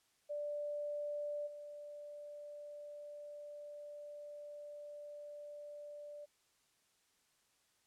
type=tone with level steps; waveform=sine; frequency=587.3 Hz; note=D5; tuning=in tune; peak=-38 / -47 dBFS; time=0.29-6.26 s; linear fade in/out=20 ms; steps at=1.46 s; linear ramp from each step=20 ms; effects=white hiss -75 dBFS RMS until 7.86 s + low-pass 10000 Hz 12 dB/octave